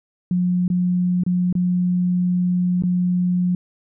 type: tone with dropouts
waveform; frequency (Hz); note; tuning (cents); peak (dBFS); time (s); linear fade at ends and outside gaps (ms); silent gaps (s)
sine; 179.3; F3; +46; -16; 0.31-3.55; 2; 0.68-0.701 / 1.236-1.264 / 1.527-1.552 / 2.823-2.836
effects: none